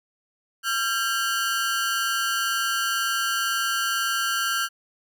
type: ring-modulated tone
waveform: sawtooth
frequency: 1480 Hz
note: F#6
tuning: in tune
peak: -16 dBFS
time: 0.63-4.69 s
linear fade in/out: 50 ms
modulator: 111 Hz
effects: none